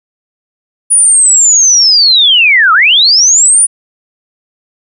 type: linear two-way sweep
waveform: sine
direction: down then up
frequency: 9760 to 1237 to 9760 Hz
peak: -3 dBFS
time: 0.9-3.67 s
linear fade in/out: 20 ms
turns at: 2.73 s
effects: none